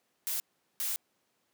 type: noise bursts at uneven times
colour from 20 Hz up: blue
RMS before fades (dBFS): -33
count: 2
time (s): 0.27-0.4 / 0.8-0.96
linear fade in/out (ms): 0
effects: pink hiss -75 dBFS RMS until 1.53 s + high-pass 200 Hz 12 dB/octave